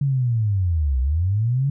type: linear two-way sweep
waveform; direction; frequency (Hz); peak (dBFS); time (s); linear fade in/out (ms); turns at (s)
sine; down then up; 143.3 to 61.6 to 143.3; -17; 0.01-1.7; 5; 1
effects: none